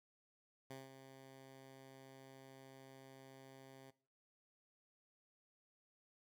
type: tone with ADSR envelope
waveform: 10% pulse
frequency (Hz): 133.6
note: C3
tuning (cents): +36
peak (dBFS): -40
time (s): 0.7-3.91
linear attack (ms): 5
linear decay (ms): 180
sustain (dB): -9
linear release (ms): 13
effects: noise-tail reverb RT60 0.4 s tail -18 dB re dry